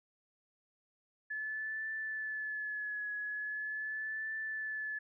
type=tone with vibrato; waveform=sine; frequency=1722 Hz; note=A6; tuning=38 cents flat; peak=-36 dBFS; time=1.3-4.99 s; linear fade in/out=10 ms; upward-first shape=triangle; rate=0.41 Hz; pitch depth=41 cents each way; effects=none